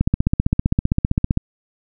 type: click train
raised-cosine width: 5 ms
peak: -3 dBFS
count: 22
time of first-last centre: 0.01-1.374 s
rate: 15.4 Hz
effects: none